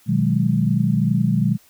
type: chord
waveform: sine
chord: G# minor seventh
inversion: first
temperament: equal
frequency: 123.47 / 155.56 / 185 / 207.7 Hz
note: B2 / D#3 / F#3 / G#3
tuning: 0 / 0 / 0 / 0 cents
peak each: -21 dBFS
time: 0.06-1.58 s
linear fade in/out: 50 ms
effects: white hiss -54 dBFS RMS until 1.69 s